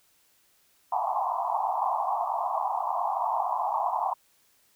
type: band-pass noise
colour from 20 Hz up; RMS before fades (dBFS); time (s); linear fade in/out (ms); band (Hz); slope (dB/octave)
pink; -28; 0.92-4.14; 5; 680 to 1100; 96
effects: white hiss -65 dBFS RMS until 4.75 s